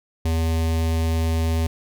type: tone with notch filter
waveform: square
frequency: 81.4 Hz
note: E2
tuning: 21 cents flat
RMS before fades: -21 dBFS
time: 0.25-1.67 s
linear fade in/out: 5 ms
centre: 1400 Hz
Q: 1.9
effects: none